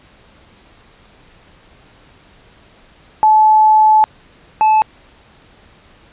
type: tone pair in turn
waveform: sine / triangle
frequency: 864 / 867.3 Hz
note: A5 / A5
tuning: -32 / -25 cents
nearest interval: unison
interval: 7 cents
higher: second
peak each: -6 dBFS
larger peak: neither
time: 3.23-4.04 / 4.61-4.82 s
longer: first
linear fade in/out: 0 ms
effects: pink hiss -47 dBFS RMS until 6.12 s + resampled to 8000 Hz